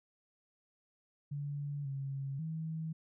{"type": "tone with pitch steps", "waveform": "sine", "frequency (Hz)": [143.9, 137, 160], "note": ["D3", "C#3", "D#3"], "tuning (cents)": [-35, -20, 49], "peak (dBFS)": -36, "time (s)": [1.31, 2.93], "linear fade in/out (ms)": 10, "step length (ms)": 540, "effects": []}